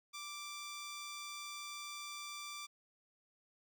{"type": "tone", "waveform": "10% pulse", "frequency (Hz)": 1174.7, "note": "D6", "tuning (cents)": 0, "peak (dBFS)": -36, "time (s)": [0.13, 2.67], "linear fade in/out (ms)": 20, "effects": []}